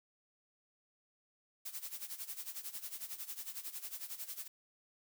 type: noise with tremolo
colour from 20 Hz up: blue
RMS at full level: -42 dBFS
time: 1.65-4.48 s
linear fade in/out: 10 ms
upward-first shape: sine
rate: 11 Hz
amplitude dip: 80%
effects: none